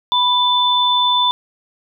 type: tone pair together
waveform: sine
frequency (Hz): 987.8 / 3520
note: B5 / A7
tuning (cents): 0 / 0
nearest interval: octave + minor seventh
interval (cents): 2200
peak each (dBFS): -15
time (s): 0.12-1.31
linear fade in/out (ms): 0
effects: none